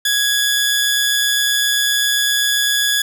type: tone pair together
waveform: sawtooth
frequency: 1661.2 / 3450 Hz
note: G#6 / A7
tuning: 0 / -35 cents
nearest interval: octave + minor second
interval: 1265 cents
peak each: -14 dBFS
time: 0.05-3.02 s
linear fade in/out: 5 ms
effects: none